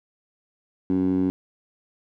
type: tone with band-pass filter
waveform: 15% pulse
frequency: 92.7 Hz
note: F#2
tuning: 4 cents sharp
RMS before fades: -22 dBFS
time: 0.9-1.3 s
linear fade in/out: 0 ms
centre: 270 Hz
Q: 3
effects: none